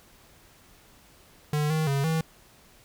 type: tone with pitch steps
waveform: square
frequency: 149.6 / 157.2 / 138.7 / 160.9 Hz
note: D3 / D#3 / C#3 / E3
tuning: +32 / +18 / +1 / -42 cents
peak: -24 dBFS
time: 1.53-2.21 s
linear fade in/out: 2 ms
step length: 170 ms
effects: pink hiss -56 dBFS RMS until 2.84 s